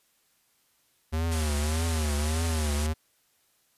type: tone with vibrato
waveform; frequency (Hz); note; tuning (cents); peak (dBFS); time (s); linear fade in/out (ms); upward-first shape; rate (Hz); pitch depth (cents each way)
square; 77.78; D#2; 0; -26; 1.12-2.94; 20; triangle; 1.7; 130
type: low-pass noise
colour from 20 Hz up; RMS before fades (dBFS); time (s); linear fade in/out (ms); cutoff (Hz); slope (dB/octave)
white; -38; 1.31-2.87; 10; 11000; 48
effects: white hiss -68 dBFS RMS until 3.77 s + resampled to 32000 Hz

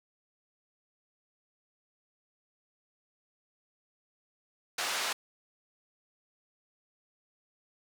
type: band-pass noise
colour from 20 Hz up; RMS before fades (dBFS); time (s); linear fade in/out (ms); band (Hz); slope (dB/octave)
pink; -33; 4.78-5.13; 5; 850 to 7800; 12
effects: none

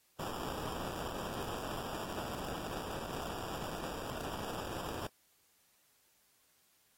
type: noise with sample-and-hold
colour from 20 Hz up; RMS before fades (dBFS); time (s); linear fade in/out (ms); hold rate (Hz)
white; -41; 0.19-5.07; 5; 2100
effects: white hiss -71 dBFS RMS until 6.97 s + AAC 48 kbps

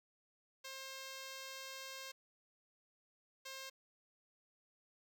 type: tone bursts at uneven times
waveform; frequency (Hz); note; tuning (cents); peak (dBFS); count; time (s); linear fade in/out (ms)
5% pulse; 532; C5; +29; -35; 2; 0.64-2.12 / 3.45-3.7; 10
effects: none

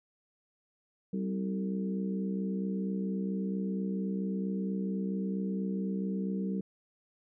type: harmonic tone with a mistuned harmonic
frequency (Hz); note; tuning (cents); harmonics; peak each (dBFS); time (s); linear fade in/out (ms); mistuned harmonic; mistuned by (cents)
64.4; C2; -27; 3 / 4 / 5 / 6 / 7; -31 / -43 / -42 / -45 / -42; 1.13-6.61; 5; 4; +22
effects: none

